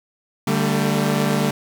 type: chord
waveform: sawtooth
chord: D suspended fourth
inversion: none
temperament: equal with one note detuned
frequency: 146.83 / 196 / 224.6 Hz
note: D3 / G3 / A3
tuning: 0 / 0 / +36 cents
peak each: -18 dBFS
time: 0.47-1.51 s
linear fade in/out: 5 ms
effects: 8-bit